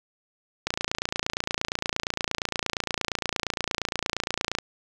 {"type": "click train", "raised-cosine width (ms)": 0.2, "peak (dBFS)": -8, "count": 113, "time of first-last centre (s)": [0.67, 4.586], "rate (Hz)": 28.6, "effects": []}